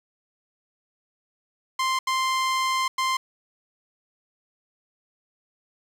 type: tone bursts at uneven times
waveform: sawtooth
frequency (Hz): 1046.5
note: C6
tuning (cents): 0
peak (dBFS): -18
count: 3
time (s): 1.79-1.99 / 2.07-2.88 / 2.98-3.17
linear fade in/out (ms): 5
effects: low-pass 8000 Hz 12 dB/octave + 8-bit